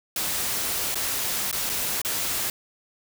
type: noise with dropouts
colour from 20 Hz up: white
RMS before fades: -27 dBFS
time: 0.16-2.5 s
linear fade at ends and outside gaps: 2 ms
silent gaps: 0.945-0.955 / 1.514-1.527 / 1.694-1.697 / 2.017-2.048 s
effects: none